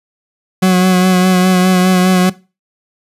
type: tone with vibrato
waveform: 40% pulse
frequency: 184 Hz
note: F#3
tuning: 9 cents flat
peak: -6 dBFS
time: 0.62-2.3 s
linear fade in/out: 10 ms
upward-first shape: sine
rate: 4.9 Hz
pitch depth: 27 cents each way
effects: noise-tail reverb RT60 0.3 s tail -20 dB re dry + resampled to 32000 Hz